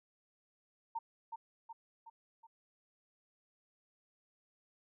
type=tone with echo; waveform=sine; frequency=913 Hz; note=A#5; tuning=36 cents flat; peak=-35 dBFS; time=0.95-0.99 s; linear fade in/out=10 ms; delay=370 ms; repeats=4; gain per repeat=-5 dB; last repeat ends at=2.47 s; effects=none